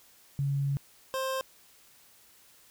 sine / 25% pulse tone pair in turn, 139.7 / 527.4 Hz, C#3 / C5, +14 / +14 cents, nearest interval octave + major seventh, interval 2300 cents, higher second, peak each -26 dBFS, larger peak neither, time 0.39-0.77 / 1.14-1.41 s, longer first, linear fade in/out 0 ms, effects white hiss -59 dBFS RMS until 2.7 s

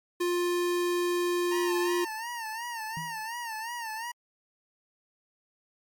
square tone, 351.8 Hz, F4, 13 cents sharp, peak -26 dBFS, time 0.2-2.05 s, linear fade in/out 10 ms
25% pulse tone with vibrato, 915 Hz, A#5, 32 cents flat, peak -30 dBFS, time 1.51-4.12 s, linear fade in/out 10 ms, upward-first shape sine, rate 2.8 Hz, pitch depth 94 cents each way
sine tone with exponential decay, 160.6 Hz, E3, 45 cents flat, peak -33 dBFS, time 2.97-3.27 s, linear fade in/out 0 ms, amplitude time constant 64 ms
effects MP3 96 kbps

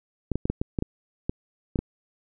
clicks, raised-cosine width 3 ms, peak -12 dBFS, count 10, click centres 0.317 / 0.356 / 0.455 / 0.5 / 0.615 / 0.788 / 0.824 / 1.295 / 1.758 / 1.79 s, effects none

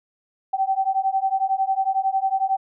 sine beating tone pair, 766 / 777 Hz, G5 / G5, -40 / -16 cents, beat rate 11 Hz, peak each -22 dBFS, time 0.53-2.57 s, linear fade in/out 10 ms, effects none

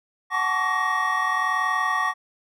triangle tone cluster, 747 / 872 / 1109 / 1150 / 1874 Hz, F#5 / A5 / C#6 / D6 / A#6, +16 / -16 / 0 / -37 / +9 cents, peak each -29 / -29 / -26 / -23 / -24 dBFS, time 0.3-2.14 s, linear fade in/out 50 ms, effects none

